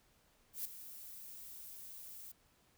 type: noise with ADSR envelope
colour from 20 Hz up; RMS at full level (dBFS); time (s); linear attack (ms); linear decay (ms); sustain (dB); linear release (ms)
violet; -39; 0.53-2.32; 120; 6; -12; 7
effects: pink hiss -71 dBFS RMS until 2.77 s